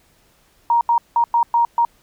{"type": "tone bursts at uneven times", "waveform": "sine", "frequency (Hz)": 939, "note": "A#5", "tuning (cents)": 12, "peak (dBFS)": -12, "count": 6, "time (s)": [[0.7, 0.81], [0.89, 0.98], [1.16, 1.24], [1.34, 1.43], [1.54, 1.65], [1.78, 1.85]], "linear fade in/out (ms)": 2, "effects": ["pink hiss -57 dBFS RMS until 2.02 s"]}